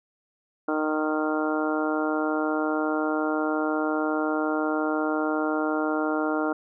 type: harmonic tone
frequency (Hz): 154.4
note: D#3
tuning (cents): -13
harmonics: 2 / 3 / 4 / 5 / 6 / 7 / 8 / 9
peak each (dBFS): -26 / -31 / -31 / -33 / -37 / -37 / -37 / -32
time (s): 0.68-6.53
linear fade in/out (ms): 5
effects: none